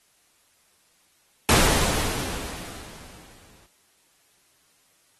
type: noise with exponential decay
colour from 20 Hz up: pink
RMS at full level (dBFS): -17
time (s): 1.49-3.66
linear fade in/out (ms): 0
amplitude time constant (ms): 470
effects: white hiss -63 dBFS RMS until 5.19 s + AAC 32 kbps